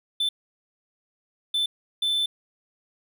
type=tone bursts at uneven times; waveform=triangle; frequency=3527 Hz; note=A7; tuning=3 cents sharp; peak=-20 dBFS; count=3; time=0.2-0.29 / 1.54-1.66 / 2.02-2.26 s; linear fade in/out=5 ms; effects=none